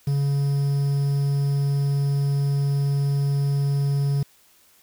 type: tone with quantisation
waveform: triangle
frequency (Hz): 140.5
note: C#3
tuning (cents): +24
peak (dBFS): -17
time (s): 0.07-4.23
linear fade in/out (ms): 5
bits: 7
effects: white hiss -57 dBFS RMS until 4.82 s